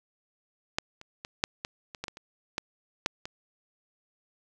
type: clicks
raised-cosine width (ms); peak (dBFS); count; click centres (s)
0.2; -9 / -28 / -21 / -6 / -16 / -23 / -17 / -20 / -27 / -12 / -8 / -20; 12; 0.785 / 1.014 / 1.249 / 1.439 / 1.649 / 1.948 / 2.04 / 2.082 / 2.171 / 2.581 / 3.061 / 3.255
effects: none